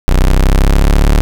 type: linear sweep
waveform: 35% pulse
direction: up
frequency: 30.82 to 36.77 Hz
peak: -4 dBFS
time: 0.08-1.21 s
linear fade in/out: 0 ms
effects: none